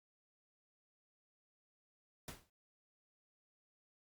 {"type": "noise with exponential decay", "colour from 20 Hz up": "pink", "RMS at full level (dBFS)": -44, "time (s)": [2.28, 2.5], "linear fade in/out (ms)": 2, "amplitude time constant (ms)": 47, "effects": ["Opus 48 kbps"]}